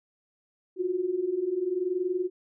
sine tone pair together, 348.1 / 368.8 Hz, F4 / F#4, -6 / -6 cents, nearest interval minor second, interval 100 cents, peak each -31 / -27 dBFS, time 0.76-2.3 s, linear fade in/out 50 ms, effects none

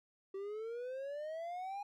triangle exponential sweep, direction up, 383.3 to 824 Hz, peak -38 dBFS, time 0.34-1.83 s, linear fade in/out 5 ms, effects none

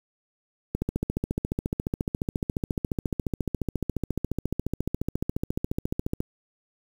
click train, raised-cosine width 3 ms, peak -13 dBFS, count 79, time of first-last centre 0.75-6.205 s, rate 14.3 Hz, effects 7-bit

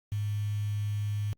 sine tone with quantisation, 103.83 Hz, G#2, in tune, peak -28 dBFS, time 0.12-1.33 s, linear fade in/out 0 ms, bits 8, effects Opus 48 kbps

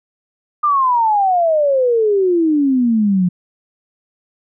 sine exponential sweep, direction down, 1217 to 174.61 Hz, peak -11 dBFS, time 0.63-3.29 s, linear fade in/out 10 ms, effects none

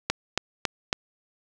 click train, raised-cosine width 0.2 ms, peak -5 dBFS, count 4, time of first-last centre 0.1-0.929 s, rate 3.62 Hz, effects none

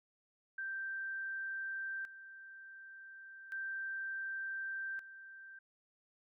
sine tone with tremolo, 1568 Hz, G6, in tune, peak -38 dBFS, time 0.58-5.59 s, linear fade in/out 5 ms, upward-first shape square, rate 0.34 Hz, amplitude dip 75%, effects none

